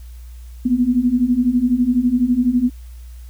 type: beating tone pair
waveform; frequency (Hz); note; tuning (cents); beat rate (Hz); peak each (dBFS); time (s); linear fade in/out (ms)
sine; 239 / 251; A#3 / B3; +43 / +28; 12; -18 / -15; 0.65-2.7; 10
effects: added 60 Hz sine -33 dBFS peak until 3.29 s + white hiss -53 dBFS RMS until 3.29 s